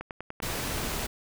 click train, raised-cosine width 0.5 ms, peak -21 dBFS, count 7, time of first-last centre 0.01-0.598 s, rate 10.2 Hz
pink noise, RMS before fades -32 dBFS, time 0.42-1.07 s, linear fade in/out 10 ms
effects none

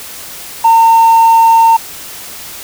triangle tone with hard clipping, 910 Hz, A#5, 42 cents flat, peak -3 dBFS, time 0.64-1.77 s, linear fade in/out 10 ms, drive 2 dB, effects white hiss -28 dBFS RMS until 2.63 s

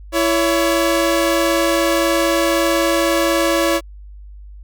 sawtooth tone pair together, 333.3 / 562.7 Hz, E4 / C#5, +19 / +26 cents, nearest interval major sixth, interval 907 cents, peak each -13 dBFS, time 0.12-3.81 s, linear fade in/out 50 ms, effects added 50 Hz sine -34 dBFS peak until 4.63 s

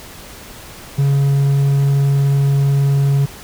triangle tone, 139.4 Hz, C#3, 10 cents sharp, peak -9 dBFS, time 0.98-3.26 s, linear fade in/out 10 ms, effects pink hiss -36 dBFS RMS until 3.43 s

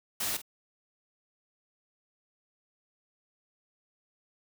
white noise with echo, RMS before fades -32 dBFS, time 0.2-0.37 s, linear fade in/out 5 ms, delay 48 ms, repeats 1, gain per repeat -13 dB, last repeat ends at 0.418 s, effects none

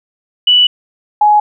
sine tone pair in turn, 2960 / 838.8 Hz, F#7 / G#5, 0 / +17 cents, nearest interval octave + minor seventh, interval 2183 cents, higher first, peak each -5 dBFS, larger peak neither, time 0.47-0.67 / 1.21-1.4 s, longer first, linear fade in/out 5 ms, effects none

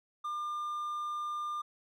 triangle tone, 1200 Hz, D6, 37 cents sharp, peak -32 dBFS, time 0.24-1.62 s, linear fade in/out 10 ms, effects none

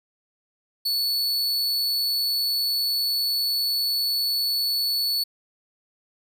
45% pulse tone, 4435 Hz, C#8, in tune, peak -21 dBFS, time 0.85-5.24 s, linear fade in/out 10 ms, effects none

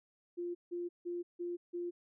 sine tone bursts, 349.2 Hz, F4, in tune, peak -36 dBFS, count 5, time 0.37-1.91 s, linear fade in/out 20 ms, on 180 ms, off 160 ms, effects none

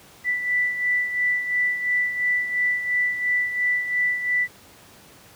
sine beating tone pair, 1975.5 / 1978.4 Hz, B6 / B6, 0 / +3 cents, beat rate 2.9 Hz, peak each -21 / -28 dBFS, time 0.24-4.48 s, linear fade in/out 50 ms, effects pink hiss -49 dBFS RMS until 5.35 s + high-pass 80 Hz 12 dB/octave

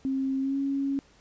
sine tone with pitch glide, 267.5 to 275.8 Hz, C4 to C#4, +38 to -9 cents, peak -25 dBFS, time 0.05-0.99 s, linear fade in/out 0 ms, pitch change +53 cents, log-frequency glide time 0.41-0.57 s, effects pink hiss -59 dBFS RMS until 1.2 s + resampled to 16000 Hz

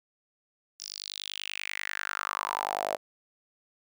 sawtooth tone with high-pass filter sweep, 50.3 Hz, G1, 45 cents sharp, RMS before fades -35 dBFS, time 0.79-2.97 s, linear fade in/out 20 ms, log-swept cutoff 5600 to 600 Hz, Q 5.1, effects none

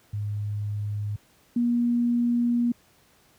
sine tone pair in turn, 103.8 / 238.9 Hz, G#2 / A#3, 0 / +43 cents, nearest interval octave + major second, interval 1443 cents, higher second, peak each -26 / -20 dBFS, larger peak second, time 0.13-1.16 / 1.56-2.72 s, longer second, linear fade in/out 5 ms, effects pink hiss -60 dBFS RMS until 3.38 s + high-pass 60 Hz 12 dB/octave

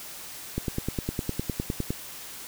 click train, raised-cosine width 3 ms, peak -14 dBFS, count 14, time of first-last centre 0.58-1.905 s, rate 9.81 Hz, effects white hiss -41 dBFS RMS until 2.47 s

